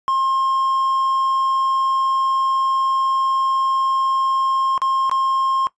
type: tone with dropouts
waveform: triangle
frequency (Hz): 1066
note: C6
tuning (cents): +32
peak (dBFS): -14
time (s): 0.08-5.67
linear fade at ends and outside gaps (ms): 0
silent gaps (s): 4.778-4.818 / 5.096-5.114
effects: noise-tail reverb RT60 0.1 s tail -18 dB re dry + resampled to 22050 Hz